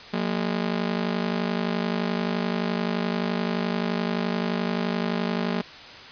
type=ring-modulated tone; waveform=sawtooth; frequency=205.5 Hz; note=G#3; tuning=18 cents flat; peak=-17 dBFS; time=0.13-5.62 s; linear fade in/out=10 ms; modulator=25.8 Hz; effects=white hiss -42 dBFS RMS until 6.11 s + resampled to 11025 Hz